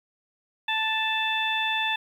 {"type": "harmonic tone", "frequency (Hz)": 880, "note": "A5", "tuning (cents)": 0, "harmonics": [1, 2, 3, 4], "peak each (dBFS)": [-29, -29, -29, -29], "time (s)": [0.68, 1.96], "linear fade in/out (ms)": 5, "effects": ["9-bit"]}